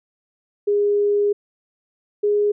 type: tone pair in turn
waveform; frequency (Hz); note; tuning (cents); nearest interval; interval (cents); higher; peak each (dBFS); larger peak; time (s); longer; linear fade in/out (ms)
sine; 410 / 413.8; G#4 / G#4; -22 / -6; unison; 16; second; -15 / -15; neither; 0.67-1.33 / 2.23-2.52; first; 10
effects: none